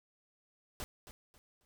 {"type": "noise with echo", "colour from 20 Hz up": "pink", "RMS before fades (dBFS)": -41, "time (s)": [0.8, 0.84], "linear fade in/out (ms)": 0, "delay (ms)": 270, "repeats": 3, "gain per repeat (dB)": -11, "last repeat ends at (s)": 1.65, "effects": []}